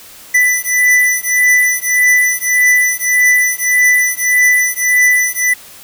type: beating tone pair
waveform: square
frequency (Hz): 1987 / 1988.7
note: B6 / B6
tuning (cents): +10 / +12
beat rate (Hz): 1.7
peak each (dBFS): -13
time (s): 0.34-5.54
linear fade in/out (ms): 10
effects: white hiss -37 dBFS RMS until 5.83 s